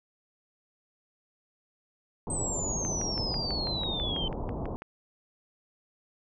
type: low-pass noise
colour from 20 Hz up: pink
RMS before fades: -34 dBFS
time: 2.27-4.76 s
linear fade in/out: 0 ms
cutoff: 980 Hz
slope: 48 dB/octave
type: exponential sweep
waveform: sine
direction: down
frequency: 8300 to 3064 Hz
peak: -31 dBFS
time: 2.3-4.28 s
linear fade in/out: 2 ms
type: click train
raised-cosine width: 0.5 ms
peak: -26 dBFS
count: 13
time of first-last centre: 2.85-4.82 s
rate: 6.09 Hz
effects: none